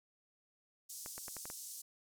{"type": "band-pass noise", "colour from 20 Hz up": "pink", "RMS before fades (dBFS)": -48, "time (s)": [0.89, 1.82], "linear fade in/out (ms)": 10, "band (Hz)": [5700, 14000], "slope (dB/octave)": 24}
{"type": "clicks", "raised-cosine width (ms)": 0.5, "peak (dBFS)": -32, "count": 6, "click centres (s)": [1.061, 1.18, 1.282, 1.367, 1.455, 1.501]}
{"effects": []}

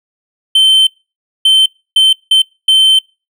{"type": "tone bursts at uneven times", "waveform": "triangle", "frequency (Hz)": 3093, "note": "G7", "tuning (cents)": -24, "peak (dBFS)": -3, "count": 5, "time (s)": [[0.55, 0.87], [1.45, 1.66], [1.96, 2.13], [2.31, 2.42], [2.68, 2.99]], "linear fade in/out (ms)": 5, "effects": ["noise-tail reverb RT60 0.3 s tail -26 dB re dry"]}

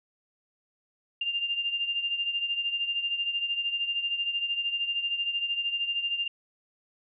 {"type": "beating tone pair", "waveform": "sine", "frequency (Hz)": [2794, 2807], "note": ["F7", "F7"], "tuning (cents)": [0, 8], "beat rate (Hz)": 13, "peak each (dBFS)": [-28, -34], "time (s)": [1.21, 6.28], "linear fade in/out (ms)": 5, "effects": []}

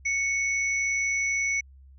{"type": "tone pair together", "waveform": "sine", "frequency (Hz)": [2217, 5919], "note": ["C#7", "F#8"], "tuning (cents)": [0, 0], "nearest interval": "octave + perfect fourth", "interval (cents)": 1700, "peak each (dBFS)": [-24, -33], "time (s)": [0.05, 1.61], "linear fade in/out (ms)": 10, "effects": ["added 67 Hz sine -48 dBFS peak until 1.98 s"]}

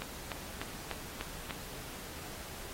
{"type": "click train", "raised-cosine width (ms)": 0.3, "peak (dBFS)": -20, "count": 6, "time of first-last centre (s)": [0.02, 1.508], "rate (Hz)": 3.36, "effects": ["pink hiss -46 dBFS RMS until 2.73 s", "AAC 48 kbps"]}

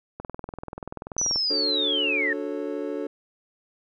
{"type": "click train", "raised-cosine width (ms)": 1, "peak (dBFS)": -20, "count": 25, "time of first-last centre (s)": [0.2, 1.359], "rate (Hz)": 20.7}
{"type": "linear sweep", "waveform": "sine", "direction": "down", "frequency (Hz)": [6050, 1760], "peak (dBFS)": -22, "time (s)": [1.18, 2.33], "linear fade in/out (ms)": 2}
{"type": "chord", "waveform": "triangle", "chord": "D major seventh", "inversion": "none", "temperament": "just", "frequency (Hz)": [293.7, 367.1, 440.5, 550.6], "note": ["D4", "F#4", "A4", "C#5"], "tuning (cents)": [0, -14, 2, -12], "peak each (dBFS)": [-30, -33, -30, -33], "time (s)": [1.5, 3.07], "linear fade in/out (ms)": 5}
{"effects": []}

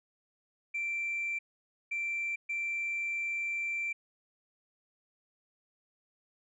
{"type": "tone bursts at uneven times", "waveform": "sine", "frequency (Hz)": 2349, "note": "D7", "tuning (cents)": 0, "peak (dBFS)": -30, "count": 3, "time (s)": [[0.74, 1.39], [1.91, 2.36], [2.49, 3.93]], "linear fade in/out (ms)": 10, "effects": ["tanh soft clip ceiling -28 dBFS"]}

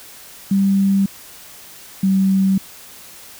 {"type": "tone pair in turn", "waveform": "sine", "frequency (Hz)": [196, 192.3], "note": ["G3", "G3"], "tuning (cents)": [0, -33], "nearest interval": "unison", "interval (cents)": 33, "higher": "first", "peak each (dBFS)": -12, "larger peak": "neither", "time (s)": [[0.51, 1.06], [2.03, 2.58]], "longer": "neither", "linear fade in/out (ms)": 5, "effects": ["white hiss -40 dBFS RMS until 3.39 s"]}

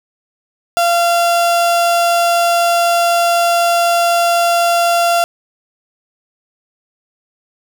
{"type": "tone", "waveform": "35% pulse", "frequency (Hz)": 688, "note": "F5", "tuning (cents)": -26, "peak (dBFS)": -9, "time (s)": [0.77, 5.24], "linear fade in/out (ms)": 0, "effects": []}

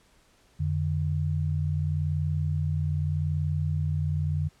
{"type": "tone pair together", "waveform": "sine", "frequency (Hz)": [88.8, 149.64], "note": ["F2", "D3"], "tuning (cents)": [29, 33], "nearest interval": "major sixth", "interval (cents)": 904, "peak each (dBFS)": -27, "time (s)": [0.59, 4.49], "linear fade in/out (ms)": 20, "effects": ["pink hiss -62 dBFS RMS until 4.6 s", "low-pass 10000 Hz 12 dB/octave"]}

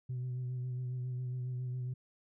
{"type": "tone with vibrato", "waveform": "sine", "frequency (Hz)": 125.9, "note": "B2", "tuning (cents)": 34, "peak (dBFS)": -33, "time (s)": [0.09, 1.94], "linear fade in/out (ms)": 10, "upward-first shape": "sine", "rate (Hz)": 7.3, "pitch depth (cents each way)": 26, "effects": ["tanh soft clip ceiling -33 dBFS"]}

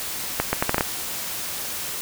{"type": "accelerating click train", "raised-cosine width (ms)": 0.5, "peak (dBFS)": -4, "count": 7, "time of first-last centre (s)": [0.4, 0.809], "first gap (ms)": 130, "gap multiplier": 0.73, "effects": ["white hiss -30 dBFS RMS until 2.01 s"]}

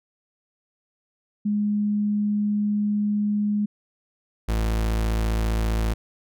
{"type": "tone pair in turn", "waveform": ["sine", "40% pulse"], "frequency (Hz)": [207.7, 55.01], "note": ["G#3", "A1"], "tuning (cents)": [0, 0], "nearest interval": "octave + major seventh", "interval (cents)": 2300, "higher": "first", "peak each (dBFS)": -20, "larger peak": "neither", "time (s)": [[1.45, 3.66], [4.48, 5.94]], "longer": "first", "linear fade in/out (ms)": 10, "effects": []}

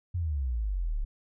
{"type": "exponential sweep", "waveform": "sine", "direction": "down", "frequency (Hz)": [92.1, 33.44], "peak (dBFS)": -27, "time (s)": [0.14, 1.05], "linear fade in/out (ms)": 10, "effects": []}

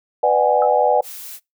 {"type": "chord", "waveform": "sine", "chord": "G# half-diminished seventh", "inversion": "first", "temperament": "just", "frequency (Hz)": [498.4, 598, 747.5, 830.6], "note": ["B4", "D5", "F#5", "G#5"], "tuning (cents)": [16, 31, 17, 0], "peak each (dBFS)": -18, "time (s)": [0.23, 1.01], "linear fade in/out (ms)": 5}
{"type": "tone with exponential decay", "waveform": "sine", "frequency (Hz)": 1300, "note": "E6", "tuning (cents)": -24, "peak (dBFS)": -22, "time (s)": [0.62, 0.72], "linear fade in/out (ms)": 1, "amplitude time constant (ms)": 20}
{"type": "noise", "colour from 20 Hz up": "blue", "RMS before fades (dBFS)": -34, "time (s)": [1.02, 1.4], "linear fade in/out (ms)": 50}
{"effects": ["noise-tail reverb RT60 0.2 s tail -24 dB re dry"]}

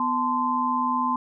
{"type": "tone cluster", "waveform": "sine", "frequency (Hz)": [248.1, 879, 1035], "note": ["B3", "A5", "C6"], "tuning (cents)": [8, -2, -19], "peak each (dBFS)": [-28, -28, -23], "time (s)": [0, 1.16], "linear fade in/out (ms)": 2, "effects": []}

